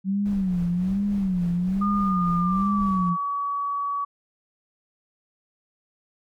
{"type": "tone with vibrato", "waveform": "sine", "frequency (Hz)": 187.6, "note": "F#3", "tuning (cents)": 24, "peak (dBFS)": -21, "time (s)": [0.04, 3.17], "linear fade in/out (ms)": 50, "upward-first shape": "sine", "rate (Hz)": 1.2, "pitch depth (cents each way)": 140}
{"type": "noise with tremolo", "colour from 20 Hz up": "brown", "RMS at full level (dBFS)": -37, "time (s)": [0.25, 3.1], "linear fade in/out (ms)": 10, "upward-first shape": "sine", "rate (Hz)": 3.5, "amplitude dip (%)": 45}
{"type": "tone with pitch glide", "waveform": "sine", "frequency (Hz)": [1216, 1134.6], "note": ["D#6", "C#6"], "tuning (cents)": [-40, 40], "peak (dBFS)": -24, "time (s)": [1.81, 4.05], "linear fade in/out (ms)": 10, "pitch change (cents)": -120, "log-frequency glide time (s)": [2.32, 2.95]}
{"effects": []}